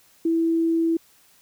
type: tone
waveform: sine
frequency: 329.6 Hz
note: E4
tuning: in tune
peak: -18 dBFS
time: 0.25-0.97 s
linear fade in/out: 5 ms
effects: white hiss -57 dBFS RMS until 1.41 s